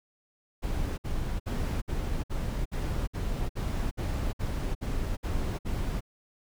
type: noise bursts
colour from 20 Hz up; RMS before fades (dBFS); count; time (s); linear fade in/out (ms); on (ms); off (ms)
brown; -30; 13; 0.62-6.008; 20; 360; 59
effects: none